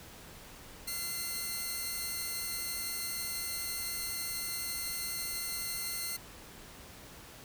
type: tone cluster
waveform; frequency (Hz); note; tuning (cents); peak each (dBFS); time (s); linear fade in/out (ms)
5% pulse; 1376 / 2061 / 4368; F6 / C7 / C#8; -26 / -27 / -26; -33 / -28 / -32; 0.87-6.17; 10
effects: pink hiss -51 dBFS RMS until 7.44 s